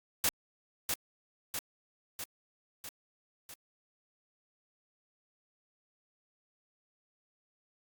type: noise with echo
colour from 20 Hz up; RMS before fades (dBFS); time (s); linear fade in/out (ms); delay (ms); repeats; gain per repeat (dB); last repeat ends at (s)
white; -28; 0.24-0.29; 2; 650; 5; -4; 3.54
effects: Opus 48 kbps